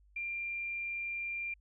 sine tone, 2383 Hz, D7, 25 cents sharp, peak -35 dBFS, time 0.16-1.54 s, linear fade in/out 5 ms, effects added 50 Hz sine -61 dBFS peak until 1.6 s

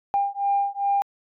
sine beating tone pair, 799 / 801.5 Hz, G5 / G5, +33 / +38 cents, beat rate 2.5 Hz, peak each -23 dBFS, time 0.14-1.02 s, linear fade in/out 0 ms, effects tanh soft clip ceiling -13 dBFS

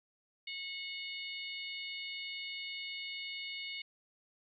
harmonic tone, 729 Hz, F#5, 26 cents flat, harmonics 3 / 4 / 5 / 6, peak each -43 / -45 / -47 / -49 dBFS, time 0.47-3.82 s, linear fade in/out 5 ms, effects none

